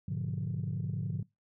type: chord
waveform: sine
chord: G# diminished seventh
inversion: none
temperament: equal with one note detuned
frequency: 103.83 / 123.47 / 146.83 / 177.26 Hz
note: G#2 / B2 / D3 / F3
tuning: 0 / 0 / 0 / +26 cents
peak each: -36 / -38 / -35 / -37 dBFS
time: 0.08-1.23 s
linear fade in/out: 5 ms
effects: noise-tail reverb RT60 0.2 s tail -23 dB re dry + tanh soft clip ceiling -26 dBFS